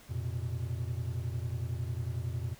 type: chord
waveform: triangle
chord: F suspended fourth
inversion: none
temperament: equal with one note detuned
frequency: 87.31 / 116.54 / 127.53 Hz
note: F2 / Bb2 / C3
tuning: 0 / 0 / -44 cents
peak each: -35 / -34 / -36 dBFS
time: 0.09-2.55 s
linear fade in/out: 20 ms
effects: pink hiss -56 dBFS RMS until 2.59 s